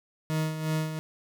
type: tone with tremolo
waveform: 40% pulse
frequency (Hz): 156.9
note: D#3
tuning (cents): +15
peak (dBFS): -24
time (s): 0.3-0.99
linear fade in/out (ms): 0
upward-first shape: sine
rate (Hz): 2.8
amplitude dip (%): 60
effects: none